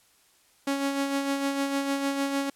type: tone with tremolo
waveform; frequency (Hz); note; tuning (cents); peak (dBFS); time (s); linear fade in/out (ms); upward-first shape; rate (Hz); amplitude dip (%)
sawtooth; 277.2; C#4; 0; -20; 0.67-2.5; 5; sine; 6.6; 45
effects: white hiss -62 dBFS RMS until 2.55 s + low-pass 12000 Hz 12 dB/octave